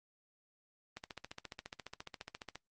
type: click train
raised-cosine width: 0.2 ms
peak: -26 dBFS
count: 24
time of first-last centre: 0.97-2.556 s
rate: 14.5 Hz
effects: noise-tail reverb RT60 0.1 s tail -22 dB re dry + Opus 24 kbps